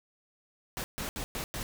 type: noise bursts at uneven times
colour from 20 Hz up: pink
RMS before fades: -36 dBFS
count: 5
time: 0.77-0.84 / 0.98-1.09 / 1.16-1.24 / 1.35-1.44 / 1.54-1.63 s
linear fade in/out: 0 ms
effects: none